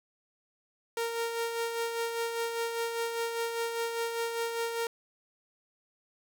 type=tone with tremolo; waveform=sawtooth; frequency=462.9 Hz; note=A#4; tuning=12 cents flat; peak=-25 dBFS; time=0.97-4.87 s; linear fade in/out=2 ms; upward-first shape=sine; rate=5 Hz; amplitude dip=45%; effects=none